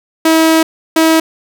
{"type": "tone bursts at uneven times", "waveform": "sawtooth", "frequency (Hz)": 322, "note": "E4", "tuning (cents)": -41, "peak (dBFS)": -3, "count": 2, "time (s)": [[0.25, 0.63], [0.96, 1.2]], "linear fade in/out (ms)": 5, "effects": []}